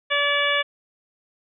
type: harmonic tone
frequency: 575 Hz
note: D5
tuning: 37 cents flat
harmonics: 1 / 2 / 3 / 4 / 5 / 6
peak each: -26 / -27 / -24 / -25 / -27 / -27 dBFS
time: 0.1-0.63 s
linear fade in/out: 20 ms
effects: none